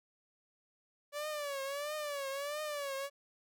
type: tone with vibrato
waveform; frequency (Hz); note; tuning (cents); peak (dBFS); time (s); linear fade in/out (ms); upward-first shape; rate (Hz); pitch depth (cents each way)
sawtooth; 575; D5; -37; -33; 1.12-3.1; 50; triangle; 1.5; 120
effects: none